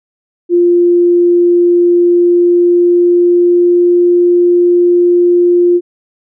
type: tone with pitch glide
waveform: sine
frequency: 349.2 to 351.2 Hz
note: F4 to F4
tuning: 0 to +10 cents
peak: -5 dBFS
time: 0.49-5.81 s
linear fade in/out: 50 ms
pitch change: +10 cents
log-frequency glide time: 1.98-3.99 s
effects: none